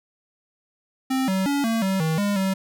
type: tone with pitch steps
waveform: square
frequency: 262.8 / 190.1 / 283 / 226.6 / 191.6 / 159.4 / 203.3 / 191.5 Hz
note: C4 / F#3 / C#4 / A#3 / G3 / D#3 / G#3 / G3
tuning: +8 / +47 / +36 / -49 / -39 / +42 / -37 / -40 cents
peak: -21 dBFS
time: 1.1-2.54 s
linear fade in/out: 10 ms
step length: 180 ms
effects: none